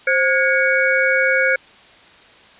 sine tone cluster, 527 / 1443 / 1644 / 2232 Hz, C5 / F#6 / G#6 / C#7, +12 / -44 / -18 / +11 cents, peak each -19 dBFS, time 0.07-1.56 s, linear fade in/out 5 ms, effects white hiss -46 dBFS RMS until 2.59 s + resampled to 8000 Hz

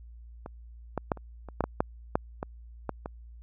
clicks, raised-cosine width 1 ms, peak -25 / -15 / -11 / -30 / -28 / -11 / -14 / -9 / -9 / -18 / -16 / -21 dBFS, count 12, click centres 0.461 / 0.977 / 1.118 / 1.173 / 1.487 / 1.607 / 1.64 / 1.805 / 2.155 / 2.429 / 2.893 / 3.059 s, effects added 58 Hz sine -45 dBFS peak until 3.42 s

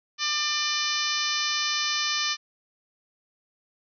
harmonic tone, 597 Hz, D5, 28 cents sharp, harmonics 2 / 3 / 4 / 5 / 6 / 7 / 8 / 9 / 10, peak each -33 / -33 / -33 / -33 / -33 / -33 / -33 / -33 / -33 dBFS, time 0.18-2.37 s, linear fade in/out 50 ms, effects none

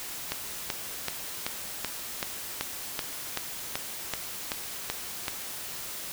click train, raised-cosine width 0.2 ms, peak -11 dBFS, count 14, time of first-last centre 0.32-5.282 s, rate 2.62 Hz, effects white hiss -38 dBFS RMS until 6.12 s

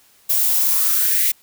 violet noise with high-pass filter sweep, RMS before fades -17 dBFS, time 0.29-1.32 s, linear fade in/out 10 ms, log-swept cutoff 570 to 2200 Hz, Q 5.4, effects white hiss -54 dBFS RMS until 1.42 s

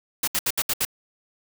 white noise bursts, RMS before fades -23 dBFS, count 6, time 0.23-0.851 s, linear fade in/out 5 ms, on 46 ms, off 69 ms, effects none

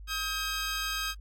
15% pulse tone pair together, 1269.1 / 1598 Hz, D#6 / G6, +34 / +33 cents, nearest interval major third, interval 399 cents, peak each -27 dBFS, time 0.07-1.15 s, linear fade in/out 50 ms, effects added 50 Hz sine -42 dBFS peak until 1.2 s + AAC 64 kbps

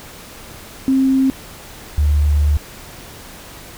sine tone pair in turn, 265.7 / 73.72 Hz, C4 / D2, +27 / +7 cents, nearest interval octave + minor seventh, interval 2220 cents, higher first, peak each -11 dBFS, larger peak neither, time 0.88-1.3 / 1.98-2.57 s, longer second, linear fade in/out 0 ms, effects pink hiss -37 dBFS RMS until 3.77 s

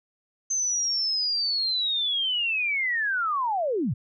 sine linear sweep, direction down, 6272 to 92.5 Hz, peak -23 dBFS, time 0.5-3.94 s, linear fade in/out 10 ms, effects none

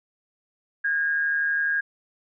sine tone with amplitude modulation, 1629 Hz, G#6, 34 cents flat, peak -19 dBFS, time 0.84-1.81 s, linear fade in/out 10 ms, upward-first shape sine, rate 152 Hz, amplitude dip 45%, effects none

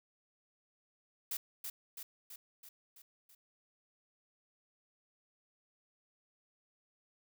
blue noise with echo, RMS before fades -38 dBFS, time 1.31-1.37 s, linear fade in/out 5 ms, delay 330 ms, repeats 6, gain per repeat -4 dB, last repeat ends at 3.35 s, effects none

